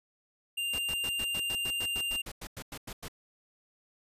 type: tone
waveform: square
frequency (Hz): 2794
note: F7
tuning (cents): 0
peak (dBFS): -31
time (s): 0.57-2.22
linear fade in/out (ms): 10
type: noise bursts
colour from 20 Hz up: pink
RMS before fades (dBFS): -41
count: 16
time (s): 0.73-3.083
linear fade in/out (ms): 5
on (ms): 58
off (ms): 95
effects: resampled to 32000 Hz